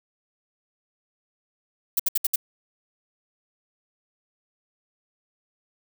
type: noise bursts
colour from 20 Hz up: violet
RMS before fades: -21 dBFS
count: 5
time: 1.97-2.359 s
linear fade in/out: 5 ms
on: 25 ms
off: 66 ms
effects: none